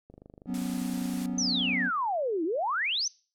click train, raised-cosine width 2 ms, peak -35 dBFS, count 42, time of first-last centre 0.1-1.733 s, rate 25.1 Hz
triangle chord, F# suspended fourth, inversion none, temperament equal, 185 / 246.9 / 277.2 Hz, F#3 / B3 / C#4, 0 / 0 / 0 cents, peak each -31 / -30 / -34 dBFS, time 0.46-1.91 s, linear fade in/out 50 ms
white high-pass noise, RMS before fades -43 dBFS, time 0.54-1.26 s, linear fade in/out 2 ms, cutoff 550 Hz, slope 24 dB/octave
sine exponential two-way sweep, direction down then up, 6300 to 307.6 to 6300 Hz, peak -26 dBFS, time 1.38-3.08 s, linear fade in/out 5 ms, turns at 2.44 s
effects noise-tail reverb RT60 0.4 s tail -24 dB re dry + low-pass 12000 Hz 12 dB/octave

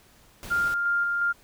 pink noise, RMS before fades -40 dBFS, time 0.43-0.74 s, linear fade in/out 0 ms
sine tone with tremolo, 1400 Hz, F6, 4 cents sharp, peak -21 dBFS, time 0.5-1.33 s, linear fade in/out 20 ms, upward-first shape square, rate 2.8 Hz, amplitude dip 25%
effects pink hiss -57 dBFS RMS until 1.43 s

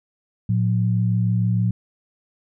sine tone pair together, 113.3 / 179.85 Hz, A#2 / F#3, -49 / -49 cents, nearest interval minor sixth, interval 800 cents, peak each -18 / -22 dBFS, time 0.49-1.71 s, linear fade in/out 5 ms, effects none

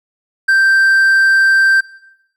triangle tone, 1568 Hz, G6, in tune, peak -6 dBFS, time 0.48-1.81 s, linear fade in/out 10 ms, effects noise-tail reverb RT60 0.9 s tail -21 dB re dry

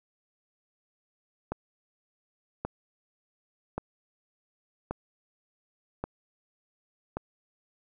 click train, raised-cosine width 1 ms, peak -17 dBFS, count 6, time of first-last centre 1.52-7.17 s, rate 0.885 Hz, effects none

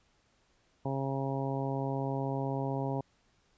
harmonic tone, 135.9 Hz, C#3, 34 cents flat, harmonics 1 / 2 / 3 / 4 / 5 / 6 / 7, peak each -34 / -37 / -39 / -40 / -41 / -42 / -42 dBFS, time 0.85-3.01 s, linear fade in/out 5 ms, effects pink hiss -70 dBFS RMS until 3.57 s + resampled to 16000 Hz

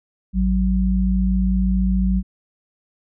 sine tone pair together, 54.27 / 187.9 Hz, A1 / F#3, -23 / +27 cents, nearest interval octave + minor seventh, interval 2150 cents, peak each -18 dBFS, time 0.33-2.23 s, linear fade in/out 50 ms, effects none

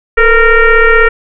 sine tone with frequency modulation, 916 Hz, A#5, 31 cents flat, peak -3 dBFS, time 0.17-1.09 s, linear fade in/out 10 ms, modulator 467 Hz, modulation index 2.5, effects none

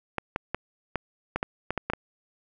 clicks, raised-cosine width 0.5 ms, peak -12 dBFS, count 10, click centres 0.183 / 0.361 / 0.546 / 0.957 / 1.36 / 1.429 / 1.706 / 1.777 / 1.9 / 1.935 s, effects none

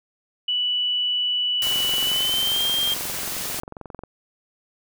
sine tone with pitch glide, 2960 to 3191 Hz, F#7 to G7, 0 to +30 cents, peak -20 dBFS, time 0.48-2.94 s, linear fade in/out 5 ms, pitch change +130 cents, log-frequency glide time 2.03-2.62 s
white noise, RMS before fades -29 dBFS, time 1.62-3.6 s, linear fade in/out 0 ms
click train, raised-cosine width 1 ms, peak -22 dBFS, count 54, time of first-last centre 1.67-4.036 s, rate 22.4 Hz
effects none

